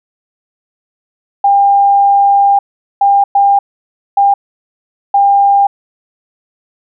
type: tone bursts at uneven times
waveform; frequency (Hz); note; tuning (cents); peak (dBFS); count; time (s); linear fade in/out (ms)
sine; 800; G5; +35; -5; 5; 1.44-2.59 / 3.01-3.24 / 3.35-3.59 / 4.17-4.34 / 5.14-5.67; 5
effects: none